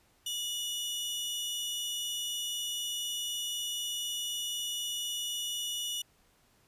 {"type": "tone pair together", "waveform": "sawtooth", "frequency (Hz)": [2919, 3534], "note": ["F#7", "A7"], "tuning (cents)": [-24, 7], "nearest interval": "minor third", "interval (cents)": 331, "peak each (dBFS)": [-31, -37], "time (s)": [0.26, 6.02], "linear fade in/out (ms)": 5, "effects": ["pink hiss -67 dBFS RMS until 6.67 s", "resampled to 32000 Hz"]}